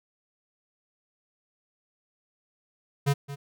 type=tone with echo; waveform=square; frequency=141.1 Hz; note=C#3; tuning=31 cents sharp; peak=-21 dBFS; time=3.06-3.14 s; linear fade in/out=20 ms; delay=220 ms; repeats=1; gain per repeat=-14 dB; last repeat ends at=3.36 s; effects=none